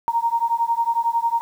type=beating tone pair; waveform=sine; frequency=924 / 935 Hz; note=A#5 / A#5; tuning=-16 / +5 cents; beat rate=11 Hz; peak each=-21 dBFS; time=0.08-1.41 s; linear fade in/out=0 ms; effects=8-bit